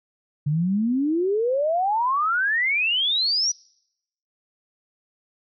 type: exponential sweep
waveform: sine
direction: up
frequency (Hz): 141.6 to 5920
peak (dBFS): -19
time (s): 0.46-3.52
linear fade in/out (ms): 10
effects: noise-tail reverb RT60 0.8 s tail -26 dB re dry